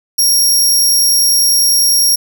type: tone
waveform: 20% pulse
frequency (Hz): 5590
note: F8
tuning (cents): +1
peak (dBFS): -3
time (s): 0.18-2.16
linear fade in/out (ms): 10
effects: none